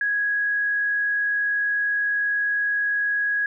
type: tone with frequency modulation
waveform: sine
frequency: 1661.2 Hz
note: G#6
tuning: in tune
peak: -20 dBFS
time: 0.01-3.46 s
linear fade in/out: 2 ms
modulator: 58.6 Hz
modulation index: 0.23
effects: none